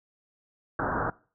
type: low-pass noise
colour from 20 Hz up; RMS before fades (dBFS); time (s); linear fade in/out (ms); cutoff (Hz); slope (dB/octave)
white; -29; 0.79-1.1; 2; 1600; 96
effects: noise-tail reverb RT60 0.4 s tail -22 dB re dry